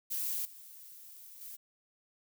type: noise with level steps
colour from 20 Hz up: violet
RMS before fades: -35 / -52 / -46 dBFS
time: 0.1-1.57 s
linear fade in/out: 20 ms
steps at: 0.45 / 1.41 s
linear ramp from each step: 2 ms
effects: none